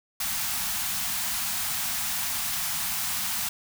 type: band-stop noise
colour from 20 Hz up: white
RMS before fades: -29 dBFS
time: 0.2-3.49 s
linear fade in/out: 5 ms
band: 250 to 660 Hz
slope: 96 dB/octave
effects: none